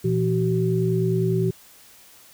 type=tone cluster; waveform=sine; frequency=119.1 / 169 / 378.5 Hz; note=A#2 / E3 / F#4; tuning=+38 / +43 / +39 cents; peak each=-23 dBFS; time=0.04-1.51 s; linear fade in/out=10 ms; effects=white hiss -50 dBFS RMS until 2.33 s